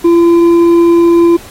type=tone with hard clipping; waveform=sine; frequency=340 Hz; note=F4; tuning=46 cents flat; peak=-5 dBFS; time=0.04-1.37 s; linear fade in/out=10 ms; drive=4 dB; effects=pink hiss -34 dBFS RMS until 1.5 s + AAC 48 kbps